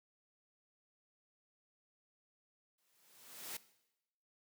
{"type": "noise with exponential growth", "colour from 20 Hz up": "white", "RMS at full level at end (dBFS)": -42, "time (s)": [2.78, 3.57], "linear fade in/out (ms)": 5, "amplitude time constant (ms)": 170, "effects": ["noise-tail reverb RT60 0.9 s tail -18 dB re dry", "high-pass 150 Hz 12 dB/octave"]}